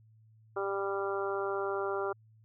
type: harmonic tone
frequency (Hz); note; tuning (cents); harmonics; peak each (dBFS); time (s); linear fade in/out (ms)
197.2; G3; +11; 2 / 3 / 4 / 5 / 6 / 7; -33 / -39 / -40 / -43 / -40 / -40; 0.56-2.13; 10
effects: added 110 Hz sine -58 dBFS peak until 2.44 s